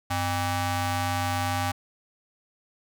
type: ring-modulated tone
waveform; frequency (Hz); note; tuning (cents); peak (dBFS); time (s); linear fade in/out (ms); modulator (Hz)
sawtooth; 352.6; F4; +17; -18; 0.1-1.72; 10; 449
effects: none